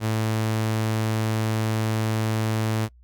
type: tone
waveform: sawtooth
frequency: 110 Hz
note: A2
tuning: in tune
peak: -18 dBFS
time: 0-2.89 s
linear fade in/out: 50 ms
effects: noise-tail reverb RT60 0.1 s tail -25 dB re dry + added 60 Hz sine -49 dBFS peak until 3.03 s